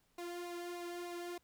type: tone with flanger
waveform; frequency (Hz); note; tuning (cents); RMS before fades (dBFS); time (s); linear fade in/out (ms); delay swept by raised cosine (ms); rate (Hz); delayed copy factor
sawtooth; 349.2; F4; 0; -44; 0.18-1.38; 5; 0.6 to 2.1; 3.3; -0.65
effects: pink hiss -75 dBFS RMS until 1.43 s